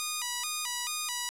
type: tone with vibrato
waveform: 5% pulse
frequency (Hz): 1094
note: C#6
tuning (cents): -23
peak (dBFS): -19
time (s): 0-1.29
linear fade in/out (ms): 0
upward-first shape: square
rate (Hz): 2.3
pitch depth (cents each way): 200
effects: low-pass 11000 Hz 12 dB/octave + 9-bit